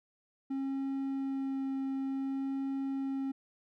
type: tone with vibrato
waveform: triangle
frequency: 270.2 Hz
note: C#4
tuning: 44 cents flat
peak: -30 dBFS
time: 0.5-3.32 s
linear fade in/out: 10 ms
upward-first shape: sine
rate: 0.56 Hz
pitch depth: 8 cents each way
effects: none